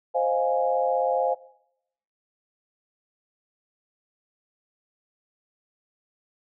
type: chord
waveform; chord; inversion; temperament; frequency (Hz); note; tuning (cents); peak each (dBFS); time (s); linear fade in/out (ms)
sine; F minor seventh; second; equal; 523.3 / 622.3 / 698.5 / 830.6; C5 / Eb5 / F5 / Ab5; 0 / 0 / 0 / 0; -24 / -30 / -26 / -27; 0.14-1.35; 20
effects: noise-tail reverb RT60 0.8 s tail -21 dB re dry